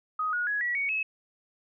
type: tone with pitch steps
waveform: sine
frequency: 1254 / 1448.8 / 1673.9 / 1933.9 / 2234 / 2581 Hz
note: D#6 / F#6 / G#6 / B6 / C#7 / E7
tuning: +13 / -37 / +13 / -37 / +13 / -37 cents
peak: -26 dBFS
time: 0.19-1.03 s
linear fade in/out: 5 ms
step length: 140 ms
effects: none